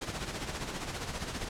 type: noise with tremolo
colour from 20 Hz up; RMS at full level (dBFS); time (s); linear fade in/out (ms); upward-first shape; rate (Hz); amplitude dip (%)
pink; -35; 0.01-1.49; 10; sine; 15; 55
effects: low-pass 8000 Hz 12 dB/octave